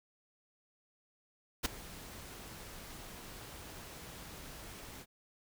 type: noise with ADSR envelope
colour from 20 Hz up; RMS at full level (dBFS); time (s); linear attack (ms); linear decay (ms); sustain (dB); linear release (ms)
pink; -29; 1.63-5.06; 24; 11; -20; 50
effects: none